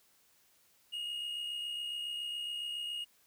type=tone with amplitude modulation; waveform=triangle; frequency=2866 Hz; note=F7; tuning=44 cents sharp; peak=-33 dBFS; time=0.92-3.05 s; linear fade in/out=20 ms; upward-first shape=sine; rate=67.2 Hz; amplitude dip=40%; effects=white hiss -68 dBFS RMS until 3.26 s

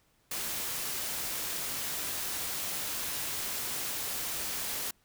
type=noise; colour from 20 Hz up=white; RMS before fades=-35 dBFS; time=0.31-4.91 s; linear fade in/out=5 ms; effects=pink hiss -69 dBFS RMS until 5.04 s

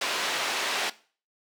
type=band-pass noise; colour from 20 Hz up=white; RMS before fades=-29 dBFS; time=0.01-0.9 s; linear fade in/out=5 ms; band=380 to 3700 Hz; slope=12 dB/octave; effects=noise-tail reverb RT60 0.4 s tail -18 dB re dry

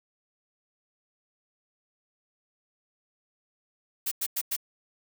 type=noise bursts; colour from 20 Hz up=blue; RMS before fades=-29 dBFS; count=4; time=4.06-4.565 s; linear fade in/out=10 ms; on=55 ms; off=95 ms; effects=none

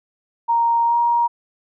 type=tone with pitch glide; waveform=sine; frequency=932.3 to 944.2 Hz; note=A#5 to A#5; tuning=0 to +22 cents; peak=-14 dBFS; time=0.48-1.28 s; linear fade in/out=20 ms; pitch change=+22 cents; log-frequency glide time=0.85-0.96 s; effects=none

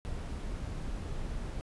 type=noise; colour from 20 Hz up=brown; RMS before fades=-37 dBFS; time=0.05-1.61 s; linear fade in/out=0 ms; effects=resampled to 24000 Hz

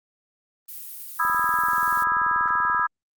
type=noise; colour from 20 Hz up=violet; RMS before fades=-37 dBFS; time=0.68-2.04 s; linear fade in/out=10 ms
type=chord; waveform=sine; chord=E major seventh; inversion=second; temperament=just; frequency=988.9 / 1236.1 / 1318.5 / 1648.1 Hz; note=B5 / D#6 / E6 / G#6; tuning=+2 / -12 / 0 / -14 cents; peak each=-25 dBFS; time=1.19-2.87 s; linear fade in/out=10 ms
type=click train; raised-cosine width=2 ms; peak=-29 dBFS; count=33; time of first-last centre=1.25-2.796 s; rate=20.7 Hz
effects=Opus 32 kbps

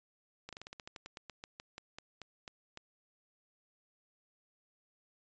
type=slowing click train; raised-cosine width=0.2 ms; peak=-28 dBFS; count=19; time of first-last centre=0.49-2.774 s; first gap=37 ms; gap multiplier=1.13; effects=resampled to 16000 Hz

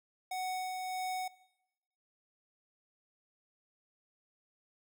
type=tone with tremolo; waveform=square; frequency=743 Hz; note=F#5; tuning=7 cents sharp; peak=-35 dBFS; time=0.31-1.28 s; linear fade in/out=5 ms; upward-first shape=sine; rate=1.6 Hz; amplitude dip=30%; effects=noise-tail reverb RT60 0.9 s tail -20 dB re dry

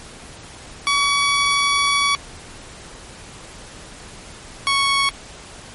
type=tone pair in turn; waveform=15% pulse; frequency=1133 / 1109 Hz; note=C#6 / C#6; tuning=+37 / 0 cents; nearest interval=unison; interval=37 cents; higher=first; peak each=-9 dBFS; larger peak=neither; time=0.87-2.15 / 4.67-5.09 s; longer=first; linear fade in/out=0 ms; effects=pink hiss -39 dBFS RMS until 5.74 s + MP3 48 kbps

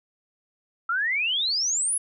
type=exponential sweep; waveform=sine; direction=up; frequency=1318.5 to 10900 Hz; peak=-22 dBFS; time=0.89-1.98 s; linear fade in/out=5 ms; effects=none

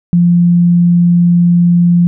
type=tone; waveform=sine; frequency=173.7 Hz; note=F3; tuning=9 cents flat; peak=-5 dBFS; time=0.13-2.07 s; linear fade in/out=0 ms; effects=none

